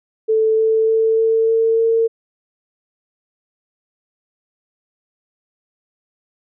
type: tone with pitch steps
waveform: sine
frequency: 440 / 442.8 / 445.6 / 448.5 / 451.3 / 454.2 Hz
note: A4 / A4 / A4 / A4 / A4 / A#4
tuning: 0 / +11 / +22 / +33 / +44 / -45 cents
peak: -12 dBFS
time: 0.28-2.08 s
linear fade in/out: 20 ms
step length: 300 ms
effects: none